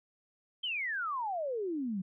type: exponential sweep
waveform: sine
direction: down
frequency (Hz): 3191 to 179.1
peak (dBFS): -32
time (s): 0.63-2.02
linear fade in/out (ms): 10
effects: none